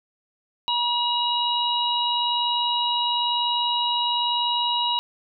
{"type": "harmonic tone", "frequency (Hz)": 961, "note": "B5", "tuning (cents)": -48, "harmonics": [1, 3, 4], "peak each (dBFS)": [-24, -26, -25], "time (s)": [0.68, 4.99], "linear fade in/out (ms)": 0, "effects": []}